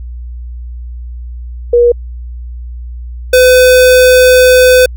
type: tone pair in turn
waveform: sine / square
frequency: 479.1 / 505.7 Hz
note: A#4 / B4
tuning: +47 / +41 cents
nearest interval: minor second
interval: 94 cents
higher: second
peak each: -3 dBFS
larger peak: neither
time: 1.73-1.92 / 3.33-4.86 s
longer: second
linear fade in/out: 5 ms
effects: added 60 Hz sine -21 dBFS peak until 4.96 s